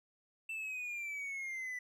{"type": "exponential sweep", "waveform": "triangle", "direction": "down", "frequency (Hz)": [2672, 1975.5], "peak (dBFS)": -37, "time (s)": [0.49, 1.79], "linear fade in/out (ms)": 5, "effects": []}